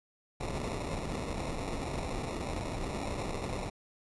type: noise with sample-and-hold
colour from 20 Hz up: pink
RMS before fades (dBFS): -36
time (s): 0.4-3.7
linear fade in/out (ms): 10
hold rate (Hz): 1575
effects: resampled to 24000 Hz